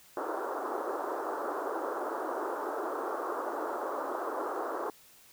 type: band-pass noise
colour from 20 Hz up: pink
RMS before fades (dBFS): -35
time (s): 0.17-4.9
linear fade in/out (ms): 2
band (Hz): 320 to 1400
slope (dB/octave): 48
effects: white hiss -58 dBFS RMS until 5.32 s